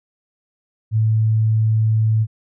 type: tone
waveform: sine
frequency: 110 Hz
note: A2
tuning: in tune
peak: -13 dBFS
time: 0.91-2.27 s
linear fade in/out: 50 ms
effects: none